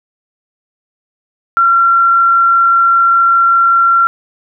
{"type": "tone with frequency modulation", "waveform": "sine", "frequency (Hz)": 1367, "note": "F6", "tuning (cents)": -37, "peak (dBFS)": -6, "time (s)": [1.57, 4.07], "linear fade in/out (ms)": 0, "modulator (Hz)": 25.1, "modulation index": 0.26, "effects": []}